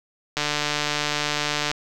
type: click train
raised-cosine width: 0.2 ms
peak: -6 dBFS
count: 200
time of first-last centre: 0.37-1.715 s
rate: 148 Hz
effects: none